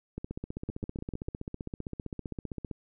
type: two click trains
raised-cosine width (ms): 3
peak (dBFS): -22 / -23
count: 5 / 40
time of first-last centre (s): 0.69-1.286 / 0.18-2.712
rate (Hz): 6.71 / 15.4
effects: none